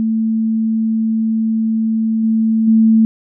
sine tone with level steps, 222.3 Hz, A3, 18 cents sharp, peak -13 / -11 / -7 dBFS, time 0-3.05 s, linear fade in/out 0 ms, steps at 2.23 / 2.67 s, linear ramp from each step 10 ms, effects none

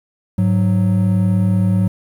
triangle tone pair together, 103.83 / 185 Hz, G#2 / F#3, 0 / 0 cents, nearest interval minor seventh, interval 1000 cents, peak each -13 dBFS, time 0.38-1.88 s, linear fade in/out 5 ms, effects 8-bit

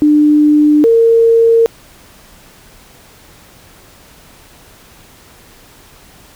sine tone pair in turn, 298.9 / 458.3 Hz, D4 / A#4, +31 / -29 cents, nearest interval perfect fifth, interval 740 cents, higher second, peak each -5 dBFS, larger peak neither, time 0.02-0.84 / 0.84-1.66 s, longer neither, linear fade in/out 0 ms, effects pink hiss -42 dBFS RMS until 6.35 s

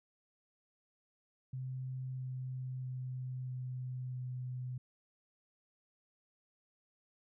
sine tone with pitch steps, 129.6 / 128.78 / 127.96 / 127.15 / 126.35 Hz, C3 / C3 / C3 / C3 / B2, -16 / -27 / -38 / -49 / +40 cents, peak -38 dBFS, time 1.53-4.78 s, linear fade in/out 5 ms, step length 650 ms, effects none

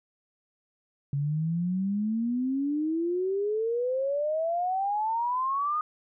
sine exponential sweep, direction up, 138.5 to 1244.5 Hz, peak -25 dBFS, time 1.13-5.81 s, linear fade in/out 2 ms, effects none

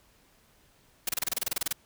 white noise bursts, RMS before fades -28 dBFS, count 14, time 1.07-1.728 s, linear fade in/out 5 ms, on 21 ms, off 28 ms, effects pink hiss -63 dBFS RMS until 1.85 s

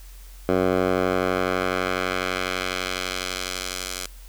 10% pulse tone with band-pass filter sweep, 92 Hz, F#2, 9 cents flat, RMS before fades -25 dBFS, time 0.49-4.06 s, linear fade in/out 0 ms, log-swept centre 540 to 7400 Hz, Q 0.71, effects added 44 Hz sine -40 dBFS peak until 4.28 s + white hiss -51 dBFS RMS until 4.28 s

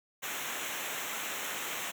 pink noise with comb filter, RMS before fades -37 dBFS, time 0.22-1.92 s, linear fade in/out 20 ms, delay 0.21 ms, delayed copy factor -0.75, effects high-pass 200 Hz 12 dB/octave

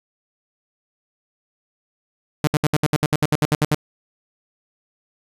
sawtooth tone bursts, 150.7 Hz, D3, 45 cents sharp, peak -11 dBFS, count 14, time 2.44-3.745 s, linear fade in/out 0 ms, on 31 ms, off 67 ms, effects resampled to 32000 Hz

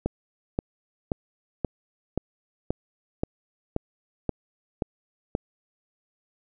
click train, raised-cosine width 2 ms, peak -11 dBFS, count 11, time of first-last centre 0.06-5.351 s, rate 1.89 Hz, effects none

